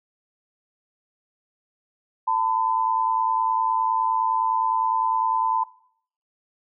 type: tone pair together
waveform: sine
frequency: 897 / 1006.8 Hz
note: A5 / B5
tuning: +33 / +33 cents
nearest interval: major second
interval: 200 cents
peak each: -22 dBFS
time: 2.27-5.64 s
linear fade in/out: 10 ms
effects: noise-tail reverb RT60 0.6 s tail -20 dB re dry